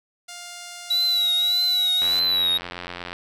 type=tone with pitch glide; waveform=5% pulse; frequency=703 to 723.6 Hz; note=F5 to F#5; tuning=+11 to -39 cents; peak=-24 dBFS; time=0.28-2.2 s; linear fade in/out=10 ms; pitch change=+50 cents; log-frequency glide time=1.29-1.79 s
type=tone with vibrato; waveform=triangle; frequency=3900 Hz; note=B7; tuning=23 cents flat; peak=-17 dBFS; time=0.9-2.58 s; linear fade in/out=10 ms; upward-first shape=triangle; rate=1.7 Hz; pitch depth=77 cents each way
type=click train; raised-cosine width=0.3 ms; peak=-16 dBFS; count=99; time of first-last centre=2.02-3.13 s; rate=88.3 Hz
effects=none